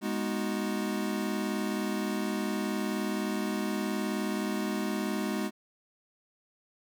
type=chord; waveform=square; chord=G# minor seventh; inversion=none; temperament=equal; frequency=207.7 / 246.9 / 311.1 / 370 Hz; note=G#3 / B3 / D#4 / F#4; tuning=0 / 0 / 0 / 0 cents; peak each=-33 / -37 / -37 / -38 dBFS; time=0.01-5.51 s; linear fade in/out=50 ms; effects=none